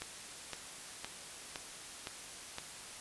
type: click train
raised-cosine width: 0.2 ms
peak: -22 dBFS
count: 6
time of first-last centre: 0.02-2.584 s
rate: 1.95 Hz
effects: white hiss -48 dBFS RMS until 3 s + resampled to 24000 Hz